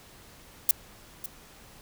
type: noise with echo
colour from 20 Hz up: violet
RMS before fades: -19 dBFS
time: 0.69-0.71 s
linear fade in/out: 2 ms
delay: 550 ms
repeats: 1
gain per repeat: -15 dB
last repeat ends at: 1.26 s
effects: pink hiss -52 dBFS RMS until 1.81 s